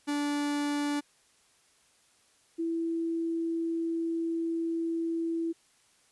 45% pulse / sine tone pair in turn, 290.6 / 331.1 Hz, D4 / E4, -18 / +8 cents, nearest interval major second, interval 226 cents, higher second, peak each -28 dBFS, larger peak neither, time 0.07-1.01 / 2.58-5.53 s, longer second, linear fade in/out 20 ms, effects white hiss -65 dBFS RMS until 6.11 s + resampled to 24000 Hz

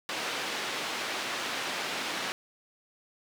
white band-pass noise, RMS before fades -34 dBFS, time 0.09-2.32 s, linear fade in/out 0 ms, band 230 to 3400 Hz, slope 12 dB/octave, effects none

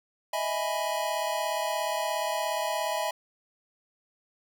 square chord, E major seventh, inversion third, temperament equal, 622.3 / 659.3 / 830.6 / 987.8 Hz, D#5 / E5 / G#5 / B5, 0 / 0 / 0 / 0 cents, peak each -34 dBFS, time 0.33-3.11 s, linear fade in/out 5 ms, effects none

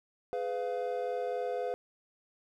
triangle chord, F diminished, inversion first, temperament just, 419.1 / 502.9 / 698.5 Hz, Ab4 / Cb5 / F5, +16 / +31 / 0 cents, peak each -36 / -32 / -35 dBFS, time 0.33-1.74 s, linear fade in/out 0 ms, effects none

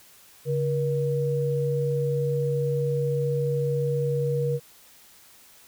sine tone pair together, 141.6 / 477.1 Hz, C#3 / A#4, +37 / +40 cents, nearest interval octave + major sixth, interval 2103 cents, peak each -25 dBFS, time 0.45-4.6 s, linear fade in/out 50 ms, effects white hiss -53 dBFS RMS until 5.67 s

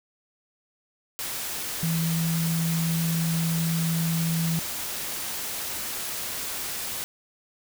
sine tone in noise, 164.81 Hz, E3, in tune, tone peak -23 dBFS, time 1.83-4.59 s, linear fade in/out 0 ms, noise white, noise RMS -32 dBFS, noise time 1.19-7.04 s, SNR +6 dB, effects none

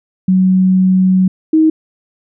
sine tone pair in turn, 186.6 / 315.9 Hz, F#3 / D#4, +15 / +26 cents, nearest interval major sixth, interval 911 cents, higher second, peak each -7 / -6 dBFS, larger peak second, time 0.28-1.28 / 1.53-1.7 s, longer first, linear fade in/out 5 ms, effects none

